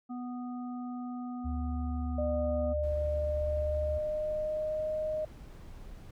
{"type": "harmonic tone", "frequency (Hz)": 246.9, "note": "B3", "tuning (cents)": 0, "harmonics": [1, 3, 5], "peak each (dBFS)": [-36, -46, -50], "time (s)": [0.09, 2.74], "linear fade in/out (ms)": 20}
{"type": "tone", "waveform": "sine", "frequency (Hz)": 73.42, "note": "D2", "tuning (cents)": 0, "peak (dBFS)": -32, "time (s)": [1.44, 3.99], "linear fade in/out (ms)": 20}
{"type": "tone with pitch glide", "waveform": "sine", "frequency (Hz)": [600, 619], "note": ["D5", "D#5"], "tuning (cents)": [37, -9], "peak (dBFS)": -30, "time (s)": [2.18, 5.25], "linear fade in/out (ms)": 5, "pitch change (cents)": 54, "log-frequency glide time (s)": [3.11, 4.85]}
{"type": "noise", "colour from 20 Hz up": "brown", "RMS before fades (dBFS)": -47, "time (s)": [2.83, 6.11], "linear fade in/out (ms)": 5}
{"effects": []}